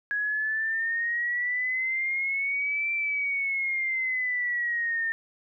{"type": "exponential two-way sweep", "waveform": "sine", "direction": "up then down", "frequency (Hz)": [1661.2, 2349, 1808], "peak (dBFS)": -25, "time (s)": [0.11, 5.12], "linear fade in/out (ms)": 0, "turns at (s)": 2.92, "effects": []}